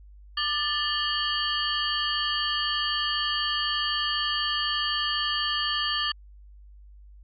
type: tone cluster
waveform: sine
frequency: 1194 / 1757 / 2884 / 3176 / 4502 Hz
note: D6 / A6 / F#7 / G7 / C#8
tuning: +28 / -3 / -45 / +22 / +26 cents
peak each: -31 dBFS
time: 0.37-6.12 s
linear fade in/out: 5 ms
effects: added 50 Hz sine -46 dBFS peak until 7.23 s